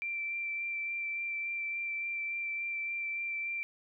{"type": "tone with vibrato", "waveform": "sine", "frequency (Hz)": 2349, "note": "D7", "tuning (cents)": 0, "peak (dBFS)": -33, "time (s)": [0.02, 3.63], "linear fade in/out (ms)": 0, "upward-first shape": "sine", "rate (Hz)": 3.5, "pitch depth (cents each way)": 12, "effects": []}